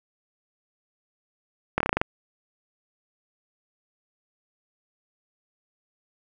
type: slowing click train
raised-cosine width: 0.5 ms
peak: -6 dBFS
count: 8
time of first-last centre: 1.78-2.015 s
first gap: 24 ms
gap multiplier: 1.11
effects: none